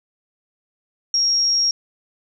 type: tone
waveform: sine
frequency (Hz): 5588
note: F8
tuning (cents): 0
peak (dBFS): -15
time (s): 1.14-1.71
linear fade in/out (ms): 2
effects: none